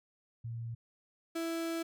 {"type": "tone pair in turn", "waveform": ["sine", "35% pulse"], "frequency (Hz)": [115.8, 330.7], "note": ["A#2", "E4"], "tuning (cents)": [-11, 6], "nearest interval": "octave + tritone", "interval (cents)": 1817, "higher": "second", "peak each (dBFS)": [-37, -32], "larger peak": "second", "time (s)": [[0.44, 0.75], [1.35, 1.83]], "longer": "second", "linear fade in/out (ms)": 10, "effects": []}